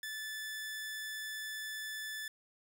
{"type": "tone", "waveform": "sawtooth", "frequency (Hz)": 1745, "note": "A6", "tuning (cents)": -15, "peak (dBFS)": -36, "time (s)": [0.03, 2.28], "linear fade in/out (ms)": 2, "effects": []}